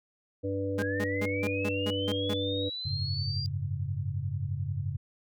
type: harmonic tone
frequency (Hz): 98.1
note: G2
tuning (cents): +2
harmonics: 1 / 3 / 5 / 6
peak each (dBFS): -34 / -34 / -32 / -44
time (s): 0.43-2.7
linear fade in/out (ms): 20
type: tone bursts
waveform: sawtooth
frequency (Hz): 207.7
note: G#3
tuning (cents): 0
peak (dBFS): -27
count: 8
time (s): 0.78-2.338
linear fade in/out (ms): 5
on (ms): 46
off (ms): 170
type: linear sweep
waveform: sine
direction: up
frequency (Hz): 1568 to 4815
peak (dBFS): -34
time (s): 0.79-3.46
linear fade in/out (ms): 0
type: chord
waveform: sine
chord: F# suspended second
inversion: none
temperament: equal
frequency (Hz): 92.5 / 103.83 / 138.59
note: F#2 / G#2 / C#3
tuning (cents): 0 / 0 / 0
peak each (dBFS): -34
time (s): 2.85-4.97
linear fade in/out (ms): 10
effects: none